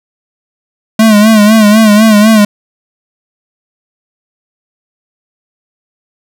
square tone with vibrato, 214.5 Hz, A3, 44 cents flat, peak -3 dBFS, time 0.99-2.45 s, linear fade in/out 5 ms, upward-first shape sine, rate 4 Hz, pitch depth 74 cents each way, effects none

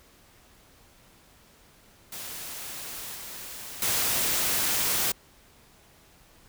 white noise with level steps, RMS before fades -38 / -40 / -26 dBFS, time 2.12-5.12 s, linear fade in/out 5 ms, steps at 3.15 / 3.82 s, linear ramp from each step 2 ms, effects pink hiss -57 dBFS RMS until 6.48 s

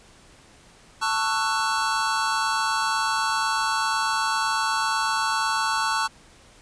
square chord, F# minor seventh, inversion first, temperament just, 888 / 1110 / 1332 / 1480 Hz, A5 / C#6 / E6 / F#6, +16 / +2 / +18 / 0 cents, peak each -27 / -28 / -30 / -29 dBFS, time 1.01-6.08 s, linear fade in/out 20 ms, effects pink hiss -52 dBFS RMS until 6.61 s + resampled to 22050 Hz

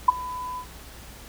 sine tone with ADSR envelope, 1001 Hz, B5, 23 cents sharp, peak -8 dBFS, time 0.08-0.66 s, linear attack 8 ms, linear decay 16 ms, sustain -22 dB, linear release 83 ms, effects added 60 Hz sine -45 dBFS peak until 1.28 s + pink hiss -45 dBFS RMS until 1.28 s

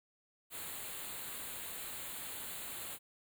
white band-stop noise, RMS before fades -44 dBFS, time 0.5-2.99 s, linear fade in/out 50 ms, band 4400 to 6900 Hz, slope 96 dB/octave, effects none

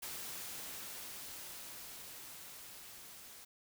white noise with level ramp, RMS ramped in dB -44 to -54 dBFS, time 0.02-3.45 s, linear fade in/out 10 ms, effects none

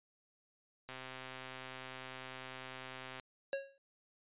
click train, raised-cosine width 0.3 ms, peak -30 dBFS, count 301, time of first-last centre 0.89-3.198 s, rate 130 Hz
square tone with exponential decay, 549 Hz, C#5, 17 cents flat, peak -33 dBFS, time 3.53-3.78 s, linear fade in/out 1 ms, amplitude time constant 53 ms
effects resampled to 8000 Hz

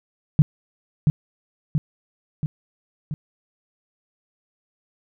sine tone with echo, 150.9 Hz, D3, 47 cents sharp, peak -8 dBFS, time 0.39-0.42 s, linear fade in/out 0 ms, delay 680 ms, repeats 4, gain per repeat -4 dB, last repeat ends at 3.14 s, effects none

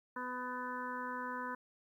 harmonic tone, 250.2 Hz, B3, 23 cents sharp, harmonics 1 / 2 / 4 / 5 / 6 / 7, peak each -46 / -48 / -41 / -49 / -45 / -49 dBFS, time 0.16-1.55 s, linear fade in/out 5 ms, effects 12-bit

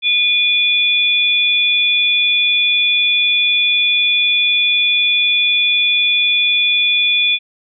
sine tone pair together, 2444 / 3452 Hz, D#7 / A7, -32 / -34 cents, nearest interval tritone, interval 598 cents, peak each -14 dBFS, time 0.02-7.39 s, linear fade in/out 50 ms, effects none

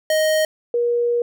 square / sine tone pair in turn, 624 / 477.1 Hz, D#5 / A#4, +5 / +40 cents, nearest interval perfect fourth, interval 465 cents, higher first, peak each -16 dBFS, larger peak neither, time 0.1-0.45 / 0.74-1.22 s, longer second, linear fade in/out 2 ms, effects none

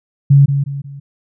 sine tone with echo, 140 Hz, C#3, 18 cents sharp, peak -4 dBFS, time 0.3-0.46 s, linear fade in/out 10 ms, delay 180 ms, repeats 3, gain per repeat -8 dB, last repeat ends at 1 s, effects none

